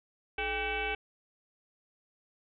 sine tone with frequency modulation, 1537 Hz, G6, 35 cents flat, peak -30 dBFS, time 0.38-0.95 s, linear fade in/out 5 ms, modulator 370 Hz, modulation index 3.6, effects none

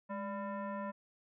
sine tone with frequency modulation, 206.7 Hz, G#3, 8 cents flat, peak -37 dBFS, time 0.09-0.92 s, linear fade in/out 20 ms, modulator 793 Hz, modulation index 1.3, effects none

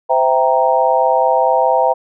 sine chord, C dominant seventh, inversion none, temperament equal with one note detuned, 516 / 659.3 / 784 / 932.3 Hz, C5 / E5 / G5 / Bb5, -24 / 0 / 0 / 0 cents, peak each -16 dBFS, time 0.09-1.94 s, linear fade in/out 20 ms, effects none

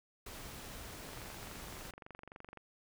pink noise, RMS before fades -48 dBFS, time 0.26-1.91 s, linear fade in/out 5 ms
click train, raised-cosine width 0.5 ms, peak -34 dBFS, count 36, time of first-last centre 1.09-2.573 s, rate 23.6 Hz
effects none

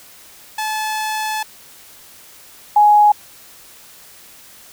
sawtooth / sine tone pair in turn, 864 / 834.6 Hz, A5 / G#5, -32 / +8 cents, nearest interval minor second, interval 60 cents, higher first, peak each -16 / -7 dBFS, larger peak second, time 0.58-1.43 / 2.76-3.12 s, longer first, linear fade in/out 5 ms, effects white hiss -43 dBFS RMS until 4.72 s

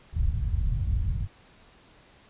white low-pass noise, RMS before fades -26 dBFS, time 0.12-1.28 s, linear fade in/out 50 ms, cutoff 100 Hz, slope 24 dB/octave, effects pink hiss -56 dBFS RMS until 2.29 s + resampled to 8000 Hz

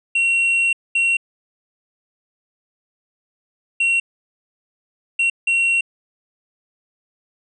triangle tone bursts at uneven times, 2735 Hz, F7, 37 cents flat, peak -13 dBFS, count 5, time 0.15-0.73 / 0.95-1.17 / 3.8-4 / 5.19-5.3 / 5.47-5.81 s, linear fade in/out 5 ms, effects resampled to 24000 Hz

